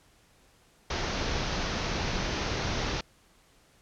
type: low-pass noise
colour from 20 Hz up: pink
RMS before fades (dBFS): -31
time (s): 0.9-3.01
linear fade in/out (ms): 5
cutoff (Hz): 6300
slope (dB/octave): 96
effects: pink hiss -62 dBFS RMS until 3.81 s + low-pass 11000 Hz 12 dB/octave